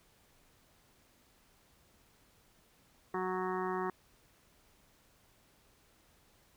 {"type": "harmonic tone", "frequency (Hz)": 185, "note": "F#3", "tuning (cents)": 0, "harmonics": [1, 2, 4, 5, 6, 7, 8, 9, 10], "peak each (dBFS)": [-42, -36, -42, -42, -40, -46, -52, -50, -47], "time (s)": [3.14, 3.9], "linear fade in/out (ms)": 2, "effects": ["pink hiss -67 dBFS RMS until 6.56 s"]}